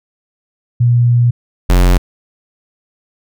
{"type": "tone pair in turn", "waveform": ["sine", "square"], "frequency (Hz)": [120.4, 44.99], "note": ["B2", "F#1"], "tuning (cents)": [-44, -48], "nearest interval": "octave + perfect fourth", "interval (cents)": 1704, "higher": "first", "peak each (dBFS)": -7, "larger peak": "neither", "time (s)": [[0.8, 1.31], [1.69, 1.98]], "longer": "first", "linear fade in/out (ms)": 10, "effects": []}